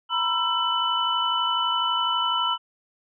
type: tone cluster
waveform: sine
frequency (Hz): 945 / 997 / 1338 / 2995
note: A#5 / B5 / E6 / F#7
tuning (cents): +23 / +16 / +25 / +20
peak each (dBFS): -29 / -28 / -26 / -25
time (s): 0.09-2.58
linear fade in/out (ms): 50
effects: none